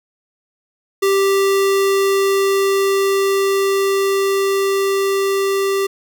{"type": "tone with level ramp", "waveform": "square", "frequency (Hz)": 392, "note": "G4", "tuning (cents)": 0, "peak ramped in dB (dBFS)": [-13, -16], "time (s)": [1.02, 5.87], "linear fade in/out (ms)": 10, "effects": []}